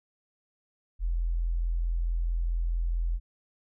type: tone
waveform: sine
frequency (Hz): 42.29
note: E1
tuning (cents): +45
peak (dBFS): -25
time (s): 0.99-3.2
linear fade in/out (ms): 50
effects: none